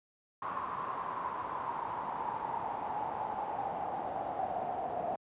brown noise with band-pass filter sweep, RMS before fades -37 dBFS, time 0.42-5.16 s, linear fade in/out 5 ms, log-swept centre 1100 to 700 Hz, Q 8.1, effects high-pass 80 Hz 12 dB/octave + resampled to 8000 Hz

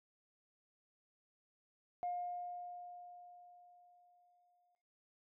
sine tone with exponential decay, 710 Hz, F5, 28 cents sharp, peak -35 dBFS, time 2.03-4.75 s, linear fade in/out 0 ms, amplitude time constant 590 ms, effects noise-tail reverb RT60 0.9 s tail -20 dB re dry + tanh soft clip ceiling -32 dBFS

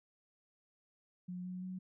sine tone with pitch steps, 180 / 182.51 / 185.06 Hz, F#3 / F#3 / F#3, -47 / -23 / +1 cents, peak -40 dBFS, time 1.28-1.79 s, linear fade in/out 10 ms, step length 170 ms, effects none

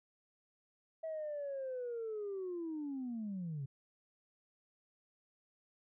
sine linear sweep, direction down, 650 to 130.81 Hz, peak -37 dBFS, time 1.03-3.66 s, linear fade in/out 10 ms, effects tanh soft clip ceiling -35 dBFS

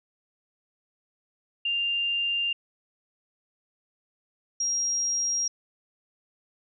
sine tone pair in turn, 2794 / 5625 Hz, F7 / F8, 0 / +12 cents, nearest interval octave, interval 1212 cents, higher second, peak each -24 dBFS, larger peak neither, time 1.65-2.53 / 4.6-5.48 s, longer neither, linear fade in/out 5 ms, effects none

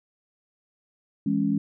sine chord, C# minor, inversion first, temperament just, 166.31 / 207.9 / 277.2 Hz, E3 / G#3 / C#4, +16 / +2 / 0 cents, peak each -29 / -24 / -25 dBFS, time 1.26-1.58 s, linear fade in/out 5 ms, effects none

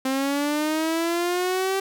sawtooth linear sweep, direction up, 261.6 to 389.8 Hz, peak -18 dBFS, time 0.05-1.8 s, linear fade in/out 5 ms, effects none

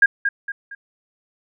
sine tone with echo, 1620 Hz, G#6, 43 cents flat, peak -8 dBFS, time 0.02-0.06 s, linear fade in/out 5 ms, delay 230 ms, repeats 3, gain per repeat -8 dB, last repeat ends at 0.75 s, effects none

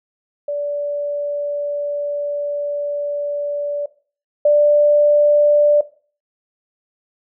sine tone pair in turn, 580 / 588.8 Hz, D5 / D5, -22 / +4 cents, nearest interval unison, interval 26 cents, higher second, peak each -19 / -9 dBFS, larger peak second, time 0.48-3.86 / 4.45-5.81 s, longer first, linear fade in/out 5 ms, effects noise-tail reverb RT60 0.4 s tail -17 dB re dry

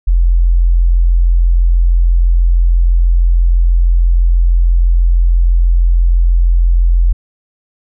sine tone, 43.08 Hz, F1, 23 cents flat, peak -6 dBFS, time 0.07-7.13 s, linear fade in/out 10 ms, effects none

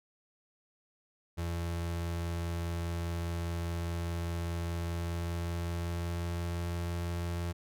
35% pulse tone with pitch glide, 84.9 to 85.99 Hz, F2 to F2, -48 to -26 cents, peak -31 dBFS, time 1.37-7.53 s, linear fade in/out 20 ms, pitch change +22 cents, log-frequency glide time 4.86-6.76 s, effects none

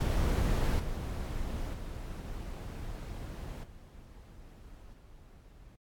brown noise with level steps, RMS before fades -28 / -36 / -40 / -51 / -54 dBFS, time 0-5.76 s, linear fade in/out 10 ms, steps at 0.79 / 1.73 / 3.63 / 4.93 s, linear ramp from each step 10 ms, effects AAC 64 kbps

